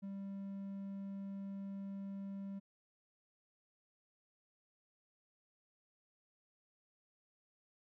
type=tone; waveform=triangle; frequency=196.6 Hz; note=G3; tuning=5 cents sharp; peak=-40 dBFS; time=0.02-2.6 s; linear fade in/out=20 ms; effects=none